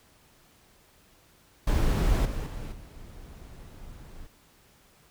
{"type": "noise with level steps", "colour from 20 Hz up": "brown", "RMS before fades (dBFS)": [-23, -31, -36, -45], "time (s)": [1.67, 4.27], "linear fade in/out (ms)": 5, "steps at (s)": [2.25, 2.46, 2.72], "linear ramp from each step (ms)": 5, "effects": ["pink hiss -60 dBFS RMS until 5.1 s"]}